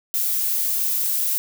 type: noise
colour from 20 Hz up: violet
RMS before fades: -22 dBFS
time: 0.14-1.38 s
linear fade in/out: 0 ms
effects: none